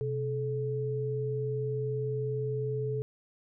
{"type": "tone pair together", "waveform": "sine", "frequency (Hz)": [128.23, 431.3], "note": ["C3", "A4"], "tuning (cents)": [-35, -35], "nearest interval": "octave + major sixth", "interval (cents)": 2100, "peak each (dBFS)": [-32, -32], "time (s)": [0.01, 3.02], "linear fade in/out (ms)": 0, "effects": []}